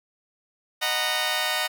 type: chord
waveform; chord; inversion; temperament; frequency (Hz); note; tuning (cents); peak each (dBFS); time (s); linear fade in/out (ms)
10% pulse; B major seventh; first; just; 617.4 / 740.8 / 926 / 987.8; D#5 / F#5 / A#5 / B5; -14 / +2 / -12 / 0; -21 / -20 / -22 / -26; 0.81-1.68; 20
effects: none